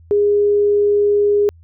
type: tone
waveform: sine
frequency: 410.7 Hz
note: G#4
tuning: 19 cents flat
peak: -11 dBFS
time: 0.11-1.49 s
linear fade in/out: 0 ms
effects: added 83 Hz sine -42 dBFS peak until 1.63 s